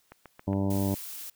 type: click train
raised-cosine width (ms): 0.5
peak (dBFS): -30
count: 4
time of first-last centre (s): 0.12-0.532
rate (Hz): 7.29
type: harmonic tone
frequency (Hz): 98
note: G2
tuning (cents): 0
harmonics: 1 / 2 / 3 / 4 / 5 / 6 / 7 / 8 / 9 / 10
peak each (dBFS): -29 / -29 / -31 / -38 / -43 / -37 / -45 / -47 / -44 / -48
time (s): 0.47-0.95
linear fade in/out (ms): 10
type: noise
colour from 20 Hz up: blue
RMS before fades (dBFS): -40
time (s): 0.7-1.3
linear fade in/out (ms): 5
effects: white hiss -68 dBFS RMS until 1.35 s